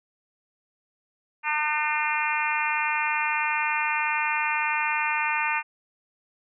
harmonic tone, 301.8 Hz, D4, 47 cents sharp, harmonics 3 / 4 / 5 / 6 / 7 / 8 / 9, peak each -28 / -32 / -32 / -32 / -32 / -29 / -33 dBFS, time 1.43-5.63 s, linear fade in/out 50 ms, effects none

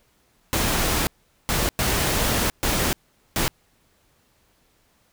pink noise bursts at uneven times, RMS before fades -22 dBFS, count 5, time 0.53-1.07 / 1.49-1.69 / 1.79-2.5 / 2.63-2.93 / 3.36-3.48 s, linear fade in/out 0 ms, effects pink hiss -63 dBFS RMS until 5.12 s

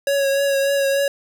square tone with vibrato, 554.4 Hz, C#5, in tune, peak -17 dBFS, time 0.07-1.08 s, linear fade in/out 2 ms, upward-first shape triangle, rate 3.4 Hz, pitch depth 27 cents each way, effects none

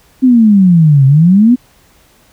sine exponential two-way sweep, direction down then up, 265 to 131.7 to 257.2 Hz, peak -3 dBFS, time 0.22-1.56 s, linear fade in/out 20 ms, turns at 1.06 s, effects pink hiss -48 dBFS RMS until 2.32 s

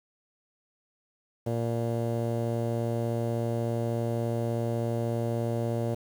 sawtooth tone with low-pass filter, 116.54 Hz, A#2, in tune, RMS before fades -29 dBFS, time 1.46-5.95 s, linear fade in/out 10 ms, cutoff 580 Hz, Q 2.8, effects 8-bit

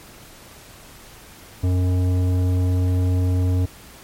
triangle tone with tanh clipping, 91 Hz, F#2, 28 cents flat, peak -18 dBFS, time 1.63-3.66 s, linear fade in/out 10 ms, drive 17 dB, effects pink hiss -44 dBFS RMS until 4.03 s + MP3 64 kbps

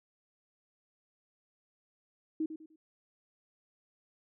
sine tone with echo, 315.6 Hz, D#4, 25 cents sharp, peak -29 dBFS, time 2.4-2.46 s, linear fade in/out 5 ms, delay 100 ms, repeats 3, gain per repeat -10 dB, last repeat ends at 2.76 s, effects none

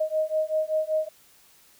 sine beating tone pair, 622.3 / 627.5 Hz, D#5 / D#5, 0 / +15 cents, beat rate 5.2 Hz, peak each -26 dBFS, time 0-1.09 s, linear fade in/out 10 ms, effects white hiss -57 dBFS RMS until 1.79 s

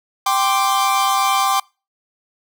45% pulse chord, G suspended fourth, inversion none, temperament equal, 784 / 1046.5 / 1174.7 Hz, G5 / C6 / D6, 0 / 0 / 0 cents, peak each -19 / -20 / -19 dBFS, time 0.26-1.6 s, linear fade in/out 5 ms, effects noise-tail reverb RT60 0.3 s tail -25 dB re dry

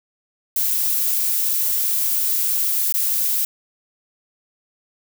violet noise with dropouts, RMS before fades -20 dBFS, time 0.56-3.45 s, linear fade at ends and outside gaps 2 ms, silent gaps 2.924-2.94 s, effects none

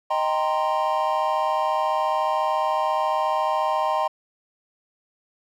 triangle chord, C minor seventh, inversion first, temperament equal, 622.3 / 784 / 932.3 / 1046.5 Hz, Eb5 / G5 / Bb5 / C6, 0 / 0 / 0 / 0 cents, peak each -24 dBFS, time 0.1-4.08 s, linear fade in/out 10 ms, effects none

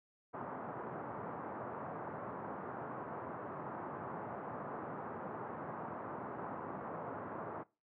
white band-pass noise, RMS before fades -44 dBFS, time 0.33-7.64 s, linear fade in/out 20 ms, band 110 to 1200 Hz, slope 24 dB/octave, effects noise-tail reverb RT60 0.3 s tail -22 dB re dry + low-pass 2000 Hz 12 dB/octave

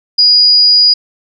sine tone, 4899 Hz, D#8, 28 cents flat, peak -4 dBFS, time 0.18-0.94 s, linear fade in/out 10 ms, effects none

